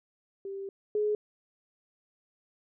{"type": "tone pair in turn", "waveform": "sine", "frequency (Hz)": [392, 420.7], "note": ["G4", "G#4"], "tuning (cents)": [0, 22], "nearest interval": "minor second", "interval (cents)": 122, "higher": "second", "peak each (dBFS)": [-35, -25], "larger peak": "second", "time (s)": [[0.45, 0.69], [0.95, 1.15]], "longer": "first", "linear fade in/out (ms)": 2, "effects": []}